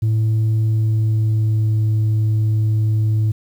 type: tone with pitch glide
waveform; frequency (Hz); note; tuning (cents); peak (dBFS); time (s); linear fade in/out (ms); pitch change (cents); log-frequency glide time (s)
sine; 110 to 108.49; A2 to A2; 0 to -24; -11; 0.02-3.32; 10; -24; 0.64-1.85
effects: tanh soft clip ceiling -13 dBFS + 8-bit